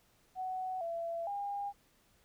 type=tone with pitch steps; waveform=sine; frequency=746 / 673 / 807 Hz; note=F#5 / E5 / G#5; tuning=+14 / +36 / -50 cents; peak=-35 dBFS; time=0.35-1.73 s; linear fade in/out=50 ms; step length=460 ms; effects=pink hiss -69 dBFS RMS until 2.24 s